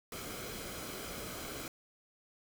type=noise with comb filter; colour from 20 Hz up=pink; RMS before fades=-43 dBFS; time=0.12-1.68 s; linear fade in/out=2 ms; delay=1.1 ms; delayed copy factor=-0.5; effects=none